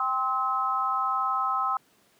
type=chord; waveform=sine; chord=C major; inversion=second; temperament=equal with one note detuned; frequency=784 / 1046.5 / 1287.7 Hz; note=G5 / C6 / E6; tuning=0 / 0 / -41 cents; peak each=-31 / -29 / -26 dBFS; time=0-1.77 s; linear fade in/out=2 ms; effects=pink hiss -63 dBFS RMS until 2.19 s + high-pass 150 Hz 12 dB/octave